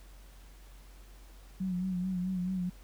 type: tone with vibrato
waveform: sine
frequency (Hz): 183.5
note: F#3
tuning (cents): -14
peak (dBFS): -30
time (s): 1.6-2.7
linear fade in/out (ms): 10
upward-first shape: sine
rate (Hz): 4.6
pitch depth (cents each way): 53
effects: added 46 Hz sine -50 dBFS peak until 2.83 s + pink hiss -60 dBFS RMS until 2.83 s